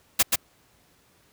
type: noise with echo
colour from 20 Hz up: white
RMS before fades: -18 dBFS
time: 0.19-0.23 s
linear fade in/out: 10 ms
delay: 130 ms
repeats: 1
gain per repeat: -3 dB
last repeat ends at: 0.36 s
effects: pink hiss -61 dBFS RMS until 1.32 s + high-pass 60 Hz 12 dB/octave